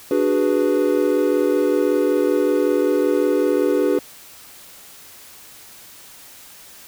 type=chord; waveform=triangle; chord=G# half-diminished seventh; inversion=second; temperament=equal; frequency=293.7 / 370 / 415.3 / 493.9 Hz; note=D4 / F#4 / G#4 / B4; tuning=0 / 0 / 0 / 0 cents; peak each=-19 dBFS; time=0.11-3.99 s; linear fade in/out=2 ms; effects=white hiss -43 dBFS RMS until 6.87 s